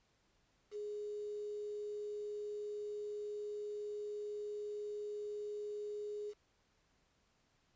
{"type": "tone with quantisation", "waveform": "sine", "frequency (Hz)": 417, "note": "G#4", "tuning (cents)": 7, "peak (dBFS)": -40, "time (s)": [0.71, 6.34], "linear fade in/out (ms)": 50, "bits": 10, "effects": ["pink hiss -75 dBFS RMS until 7.75 s", "resampled to 16000 Hz"]}